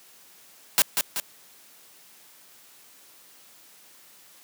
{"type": "noise with echo", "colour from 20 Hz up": "white", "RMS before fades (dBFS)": -18, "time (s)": [0.78, 0.82], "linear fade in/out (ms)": 0, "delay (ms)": 190, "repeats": 2, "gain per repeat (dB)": -5, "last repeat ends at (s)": 1.2, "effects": ["white hiss -53 dBFS RMS until 4.43 s", "high-pass 150 Hz 12 dB/octave"]}